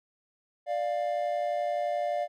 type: tone pair together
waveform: triangle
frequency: 590 / 701.6 Hz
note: D5 / F5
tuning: +8 / +8 cents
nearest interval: minor third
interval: 300 cents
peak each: -28 dBFS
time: 0.66-2.28 s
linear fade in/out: 50 ms
effects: none